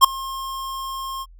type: tone with ADSR envelope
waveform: square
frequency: 1070 Hz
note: C6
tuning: 38 cents sharp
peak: -4 dBFS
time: 0.01-1.26 s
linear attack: 33 ms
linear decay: 5 ms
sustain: -24 dB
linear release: 43 ms
effects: added 42 Hz sine -43 dBFS peak until 1.39 s

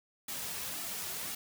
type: noise with flanger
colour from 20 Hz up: white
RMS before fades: -39 dBFS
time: 0.28-1.35 s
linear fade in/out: 5 ms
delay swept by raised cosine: 1.9 to 3.9 ms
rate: 1.9 Hz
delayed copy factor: -0.5
effects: none

